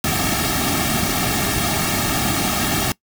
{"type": "noise with comb filter", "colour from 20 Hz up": "pink", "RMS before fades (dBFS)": -20, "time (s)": [0.04, 2.92], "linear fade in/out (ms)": 2, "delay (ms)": 2, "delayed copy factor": -1, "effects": ["noise-tail reverb RT60 0.1 s tail -22 dB re dry"]}